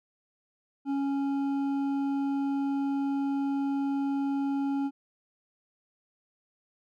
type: tone with hard clipping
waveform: sine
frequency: 277.2 Hz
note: C#4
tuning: in tune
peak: -28 dBFS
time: 0.85-4.91 s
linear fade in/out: 50 ms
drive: 7 dB
effects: none